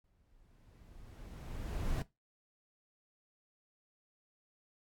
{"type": "noise with exponential growth", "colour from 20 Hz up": "brown", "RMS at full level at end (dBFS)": -33, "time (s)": [0.04, 2.02], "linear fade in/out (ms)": 2, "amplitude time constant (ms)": 430, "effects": ["noise-tail reverb RT60 0.2 s tail -18 dB re dry", "AAC 64 kbps"]}